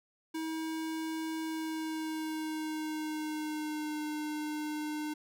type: tone with pitch glide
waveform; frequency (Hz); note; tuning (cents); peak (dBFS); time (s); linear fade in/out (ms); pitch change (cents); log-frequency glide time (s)
square; 320 to 302.9; D#4 to D#4; +49 to -46; -35; 0.34-5.14; 10; -95; 1.42-4.02
effects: none